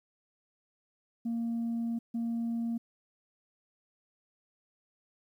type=tone bursts at uneven times; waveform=sine; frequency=232 Hz; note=A#3; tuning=8 cents flat; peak=-28 dBFS; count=2; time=1.25-1.99 / 2.14-2.78 s; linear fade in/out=10 ms; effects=tanh soft clip ceiling -28 dBFS + 11-bit